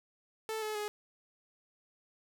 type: tone with pitch steps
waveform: sawtooth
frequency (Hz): 439.8 / 429 / 418.5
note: A4 / A4 / G#4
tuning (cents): -1 / -44 / +13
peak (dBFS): -31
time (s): 0.49-0.88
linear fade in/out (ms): 0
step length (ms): 130
effects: none